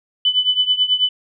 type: tone with tremolo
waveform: sine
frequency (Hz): 3000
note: F#7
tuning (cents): +23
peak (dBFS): -10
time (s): 0.25-1.09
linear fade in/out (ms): 2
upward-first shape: triangle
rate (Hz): 9.2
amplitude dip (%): 90
effects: none